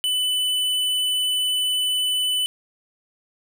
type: tone with hard clipping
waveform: sine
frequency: 2996 Hz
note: F#7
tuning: 21 cents sharp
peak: -21 dBFS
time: 0.04-2.46 s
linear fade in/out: 0 ms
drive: 12 dB
effects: none